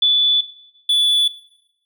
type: tone pair in turn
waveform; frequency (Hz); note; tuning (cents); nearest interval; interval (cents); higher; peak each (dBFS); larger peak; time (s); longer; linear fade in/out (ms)
sine / triangle; 3468 / 3452; A7 / A7; -26 / -34; unison; 8; first; -11; neither; 0.02-0.41 / 0.89-1.28; neither; 5
effects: noise-tail reverb RT60 0.9 s tail -17 dB re dry